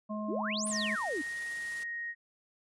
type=harmonic tone; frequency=212.3 Hz; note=G#3; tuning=38 cents sharp; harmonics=1 / 3 / 5; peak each=-35 / -40 / -42 dBFS; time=0.09-0.96 s; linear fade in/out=20 ms
type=exponential two-way sweep; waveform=sine; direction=up then down; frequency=264.6 to 10000 to 264.6 Hz; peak=-33 dBFS; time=0.28-1.22 s; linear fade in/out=10 ms; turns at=0.67 s
type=noise with tremolo; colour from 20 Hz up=white; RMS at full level=-47 dBFS; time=0.66-1.84 s; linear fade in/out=10 ms; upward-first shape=sine; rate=20 Hz; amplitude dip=25%
type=tone with pitch glide; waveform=sine; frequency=1853 to 1872.4 Hz; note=A#6 to A#6; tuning=-11 to +7 cents; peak=-35 dBFS; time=0.71-2.15 s; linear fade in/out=50 ms; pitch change=+18 cents; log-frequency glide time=0.95-1.39 s
effects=resampled to 24000 Hz